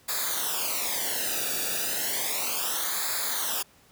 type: noise with flanger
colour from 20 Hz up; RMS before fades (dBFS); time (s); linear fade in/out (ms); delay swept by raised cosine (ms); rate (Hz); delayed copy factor
white; -29; 0.08-3.63; 10; 0.34 to 0.96; 0.33; -0.85
effects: pink hiss -58 dBFS RMS until 3.91 s + high-pass 60 Hz 12 dB/octave

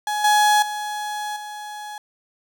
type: tone with level steps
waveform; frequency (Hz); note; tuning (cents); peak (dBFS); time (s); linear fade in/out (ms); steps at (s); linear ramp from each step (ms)
35% pulse; 840; G#5; +19; -20 / -12 / -24 / -30; 0.07-1.98; 2; 0.24 / 0.62 / 1.36; 5
effects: none

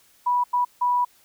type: tone bursts at uneven times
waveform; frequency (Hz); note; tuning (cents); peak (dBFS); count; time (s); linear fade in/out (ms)
sine; 980; B5; -14; -18; 3; 0.26-0.44 / 0.53-0.65 / 0.81-1.05; 10
effects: white hiss -58 dBFS RMS until 1.24 s

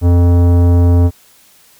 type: tone with tanh clipping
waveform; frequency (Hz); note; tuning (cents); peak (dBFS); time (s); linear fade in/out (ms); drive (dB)
sine; 87.2; F2; -2; -8; 0.01-1.11; 50; 16
effects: white hiss -47 dBFS RMS until 1.79 s

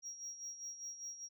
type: tone with tremolo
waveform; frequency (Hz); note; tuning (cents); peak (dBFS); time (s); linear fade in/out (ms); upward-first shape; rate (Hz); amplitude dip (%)
sine; 5650; F8; +19; -40; 0.02-1.29; 50; sine; 5; 70
effects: tanh soft clip ceiling -39 dBFS

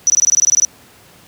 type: tone bursts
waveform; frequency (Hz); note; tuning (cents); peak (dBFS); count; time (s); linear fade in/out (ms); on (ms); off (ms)
sine; 5910; F#8; -3; -8; 12; 0.07-0.649; 0; 29; 21
effects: pink hiss -45 dBFS RMS until 1.27 s + high-pass 80 Hz 12 dB/octave

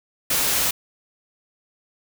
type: noise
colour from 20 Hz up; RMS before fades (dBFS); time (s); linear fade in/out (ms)
white; -21; 0.3-0.71; 5
effects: none

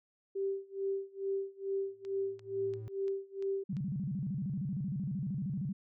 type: tone with tremolo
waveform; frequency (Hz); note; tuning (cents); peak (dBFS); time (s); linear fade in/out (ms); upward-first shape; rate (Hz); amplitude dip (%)
sine; 390.9; G4; -5; -30; 0.35-3.64; 10; sine; 2.3; 95
type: tone with exponential growth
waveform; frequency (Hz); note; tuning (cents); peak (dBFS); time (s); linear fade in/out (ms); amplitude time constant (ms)
triangle; 109.6; A2; -6; -37; 1.82-2.88; 0; 230
type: click train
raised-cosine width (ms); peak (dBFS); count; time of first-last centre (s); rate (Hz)
0.2; -38; 6; 2.05-3.768; 2.91
type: tone with vibrato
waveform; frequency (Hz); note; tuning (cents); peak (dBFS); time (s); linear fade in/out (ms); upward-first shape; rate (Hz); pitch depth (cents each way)
sine; 164.81; E3; 0; -33; 3.69-5.73; 10; square; 13; 290
effects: none

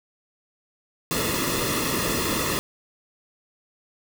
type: noise with comb filter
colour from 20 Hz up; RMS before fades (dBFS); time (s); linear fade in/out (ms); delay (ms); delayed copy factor
pink; -25; 1.11-2.59; 0; 1.3; -0.75
effects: none

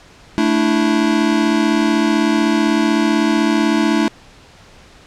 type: chord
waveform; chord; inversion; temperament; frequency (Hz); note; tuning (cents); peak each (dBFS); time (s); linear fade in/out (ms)
square; A suspended fourth; none; equal; 220 / 293.7 / 329.6; A3 / D4 / E4; 0 / 0 / 0; -18; 0.38-4.08; 0
effects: pink hiss -44 dBFS RMS until 5.06 s + low-pass 6000 Hz 12 dB/octave

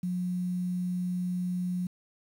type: tone with quantisation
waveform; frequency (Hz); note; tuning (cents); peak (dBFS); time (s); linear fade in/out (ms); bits
sine; 180; F#3; -47; -28; 0.03-1.87; 5; 9
effects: none

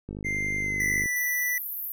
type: click train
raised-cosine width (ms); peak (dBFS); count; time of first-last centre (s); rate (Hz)
3; -23; 50; 0.09-1.058; 50.6
type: tone with pitch glide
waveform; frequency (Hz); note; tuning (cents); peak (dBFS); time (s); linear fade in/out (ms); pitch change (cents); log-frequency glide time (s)
triangle; 2093 to 2049; C7 to C7; 0 to -37; -25; 0.24-1.04; 20; -37; 0.59-0.76
type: tone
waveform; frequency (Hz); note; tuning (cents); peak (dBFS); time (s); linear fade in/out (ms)
square; 1975.5; B6; 0; -26; 0.8-1.58; 2
type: band-pass noise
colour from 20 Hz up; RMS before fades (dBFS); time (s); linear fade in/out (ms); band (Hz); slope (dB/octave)
pink; -34; 1.16-1.92; 0; 12000 to 15000; 96
effects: none

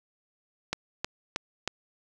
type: click train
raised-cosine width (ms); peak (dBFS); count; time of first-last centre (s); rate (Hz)
0.2; -11; 4; 0.73-1.676; 3.17
effects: none

